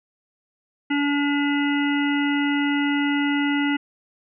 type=harmonic tone; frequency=286.8 Hz; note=D4; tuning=41 cents flat; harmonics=1 / 3 / 5 / 7 / 9 / 10; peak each=-20 / -31 / -30 / -28 / -37 / -33 dBFS; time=0.9-3.77 s; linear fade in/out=10 ms; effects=none